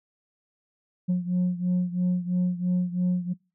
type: beating tone pair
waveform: sine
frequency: 178.8 / 181.8 Hz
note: F3 / F#3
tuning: +41 / -30 cents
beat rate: 3 Hz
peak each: -22 / -25 dBFS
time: 1.08-3.34 s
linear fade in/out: 20 ms
effects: noise-tail reverb RT60 0.3 s tail -25 dB re dry + tanh soft clip ceiling -19 dBFS